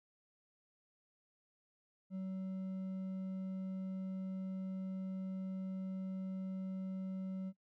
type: tone with hard clipping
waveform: triangle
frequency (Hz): 189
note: F#3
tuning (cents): +37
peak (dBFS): -40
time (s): 2.1-7.53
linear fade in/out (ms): 50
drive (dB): 7
effects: noise-tail reverb RT60 0.1 s tail -21 dB re dry